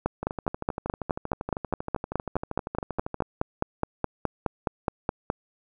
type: two click trains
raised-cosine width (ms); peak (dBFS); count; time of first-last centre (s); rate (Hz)
1; -17 / -10; 39 / 26; 0.23-3.222 / 0.06-5.301; 12.7 / 4.77
effects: none